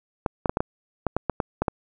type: clicks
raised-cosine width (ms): 1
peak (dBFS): -8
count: 11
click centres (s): 0.262 / 0.458 / 0.495 / 0.571 / 0.605 / 1.067 / 1.166 / 1.297 / 1.402 / 1.62 / 1.682
effects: none